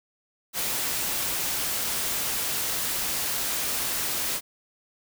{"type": "noise", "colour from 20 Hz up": "white", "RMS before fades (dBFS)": -28, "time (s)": [0.53, 4.41], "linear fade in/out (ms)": 50, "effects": []}